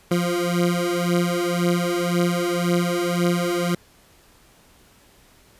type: beating tone pair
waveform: 20% pulse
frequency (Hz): 173.6 / 175.5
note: F3 / F3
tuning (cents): -10 / +9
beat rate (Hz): 1.9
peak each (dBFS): -18 / -17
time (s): 0.11-3.75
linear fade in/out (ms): 5
effects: pink hiss -54 dBFS RMS until 5.59 s + resampled to 32000 Hz